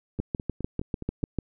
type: two click trains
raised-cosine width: 3 ms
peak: -22 / -14 dBFS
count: 6 / 9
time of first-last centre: 0.19-1.232 / 0.2-1.387 s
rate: 4.8 / 6.74 Hz
effects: none